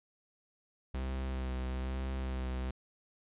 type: tone with vibrato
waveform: 45% pulse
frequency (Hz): 64.8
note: C2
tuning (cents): -16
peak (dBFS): -34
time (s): 0.94-2.71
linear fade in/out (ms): 5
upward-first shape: sine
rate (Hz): 1.1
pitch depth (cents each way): 22
effects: resampled to 8000 Hz